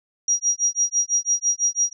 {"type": "tone with tremolo", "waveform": "sine", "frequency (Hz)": 5730, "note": "F8", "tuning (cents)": 44, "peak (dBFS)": -15, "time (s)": [0.28, 1.93], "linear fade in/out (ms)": 2, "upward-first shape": "sine", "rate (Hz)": 6, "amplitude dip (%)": 100, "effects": []}